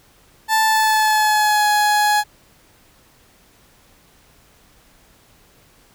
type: tone with pitch glide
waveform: 30% pulse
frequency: 880 to 837.8 Hz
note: A5 to G#5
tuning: 0 to +15 cents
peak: -11 dBFS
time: 0.48-2.24 s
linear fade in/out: 50 ms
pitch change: -85 cents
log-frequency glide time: 0.65-1.68 s
effects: pink hiss -53 dBFS RMS until 5.94 s